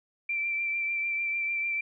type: tone with vibrato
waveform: sine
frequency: 2349 Hz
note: D7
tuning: in tune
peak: -27 dBFS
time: 0.29-1.81 s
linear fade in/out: 5 ms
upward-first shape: triangle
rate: 6.7 Hz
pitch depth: 25 cents each way
effects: none